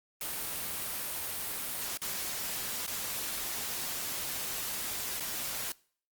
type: noise with dropouts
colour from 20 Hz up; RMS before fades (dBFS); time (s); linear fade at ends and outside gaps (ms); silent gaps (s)
white; -36; 0.21-5.72; 2; 1.973-2.017 / 2.865-2.877 / 5.199-5.205
effects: noise-tail reverb RT60 0.5 s tail -23 dB re dry + Opus 32 kbps